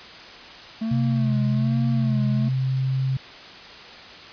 triangle tone with vibrato, 220 Hz, A3, in tune, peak -21 dBFS, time 0.81-2.49 s, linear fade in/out 10 ms, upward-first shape sine, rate 1.2 Hz, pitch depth 81 cents each way
sine tone with pitch glide, 130.4 to 132.3 Hz, C3 to C3, -5 to +20 cents, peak -20 dBFS, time 0.91-3.17 s, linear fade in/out 5 ms, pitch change +25 cents, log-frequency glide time 2.39-2.98 s
effects white hiss -41 dBFS RMS until 4.32 s + resampled to 11025 Hz

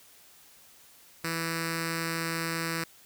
5% pulse tone with notch filter, 164.81 Hz, E3, in tune, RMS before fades -32 dBFS, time 1.24-2.84 s, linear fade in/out 5 ms, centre 750 Hz, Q 0.86, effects white hiss -56 dBFS RMS until 3.05 s

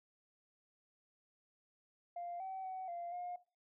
sine tone with pitch steps, 697 / 763 / 752 / 692 / 712 Hz, F5 / G5 / F#5 / F5 / F5, -4 / -47 / +28 / -16 / +33 cents, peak -40 dBFS, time 2.16-3.36 s, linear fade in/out 5 ms, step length 240 ms, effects noise-tail reverb RT60 0.3 s tail -17 dB re dry + tanh soft clip ceiling -37 dBFS

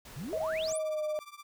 pink noise, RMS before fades -49 dBFS, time 0.05-0.73 s, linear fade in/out 5 ms
sine exponential sweep, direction up, 120 to 11140 Hz, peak -36 dBFS, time 0.16-0.79 s, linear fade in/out 10 ms
sine tone with pitch glide, 636 to 611.2 Hz, D#5 to D#5, +38 to -31 cents, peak -30 dBFS, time 0.33-1.19 s, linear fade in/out 0 ms, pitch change -69 cents, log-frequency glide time 0.68-1.03 s
sawtooth tone with tremolo, 1174.7 Hz, D6, in tune, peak -39 dBFS, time 0.68-1.43 s, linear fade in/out 0 ms, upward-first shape triangle, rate 17 Hz, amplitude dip 95%
effects none

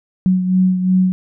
sine beating tone pair, 184.7 / 187.5 Hz, F#3 / F#3, -3 / +23 cents, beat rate 2.8 Hz, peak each -12 / -20 dBFS, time 0.26-1.12 s, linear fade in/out 0 ms, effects none

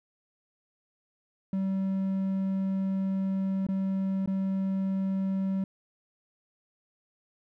triangle tone with dropouts, 192.2 Hz, G3, 34 cents flat, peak -24 dBFS, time 1.53-5.64 s, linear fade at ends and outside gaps 2 ms, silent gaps 3.667-3.687 / 4.26-4.275 s, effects none

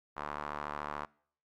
sawtooth tone with band-pass filter, 73.8 Hz, D2, 9 cents sharp, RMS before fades -40 dBFS, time 0.16-1.06 s, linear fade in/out 20 ms, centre 1100 Hz, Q 2.4, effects noise-tail reverb RT60 0.6 s tail -24 dB re dry + Opus 48 kbps

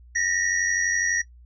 sine tone cluster, 1832 / 1924 / 5760 Hz, A#6 / B6 / F#8, -31 / -46 / -47 cents, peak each -25 / -26 / -25 dBFS, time 0.15-1.22 s, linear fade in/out 10 ms, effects noise-tail reverb RT60 0.1 s tail -20 dB re dry + added 60 Hz sine -46 dBFS peak until 1.45 s

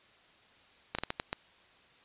slowing click train, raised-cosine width 0.3 ms, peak -16 dBFS, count 6, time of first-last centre 0.95-1.329 s, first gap 36 ms, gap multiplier 1.38, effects white hiss -61 dBFS RMS until 2.04 s + resampled to 8000 Hz

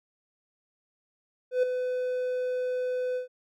triangle tone with ADSR envelope, 503 Hz, B4, 32 cents sharp, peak -17 dBFS, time 1.51-3.28 s, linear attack 120 ms, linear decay 6 ms, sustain -8 dB, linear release 120 ms, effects none

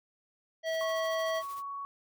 harmonic tone, 648 Hz, E5, 30 cents flat, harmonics 1 / 3 / 5 / 7 / 9, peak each -30 / -38 / -42 / -48 / -51 dBFS, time 0.63-1.43 s, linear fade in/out 50 ms
white noise with tremolo, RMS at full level -50 dBFS, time 0.65-1.63 s, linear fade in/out 50 ms, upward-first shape triangle, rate 13 Hz, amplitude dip 65%
sine tone with pitch glide, 1104 to 1118.1 Hz, C#6 to C#6, -7 to +15 cents, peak -36 dBFS, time 0.81-1.85 s, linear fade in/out 0 ms, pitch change +22 cents, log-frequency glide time 0.92-1.52 s
effects none

